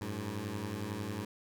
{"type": "beating tone pair", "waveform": "15% pulse", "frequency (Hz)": [95.8, 106.8], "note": ["G2", "G#2"], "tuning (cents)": [-39, 49], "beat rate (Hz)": 11, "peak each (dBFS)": [-34, -32], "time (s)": [0.01, 1.25], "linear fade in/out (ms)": 5, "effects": []}